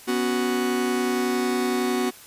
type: chord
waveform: 45% pulse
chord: B suspended second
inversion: none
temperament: just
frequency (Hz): 246.9 / 277.8 / 370.4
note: B3 / C#4 / F#4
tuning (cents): 0 / +4 / +2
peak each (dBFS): -25 / -31 / -25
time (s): 0.07-2.11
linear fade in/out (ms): 20
effects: white hiss -46 dBFS RMS until 2.26 s + resampled to 32000 Hz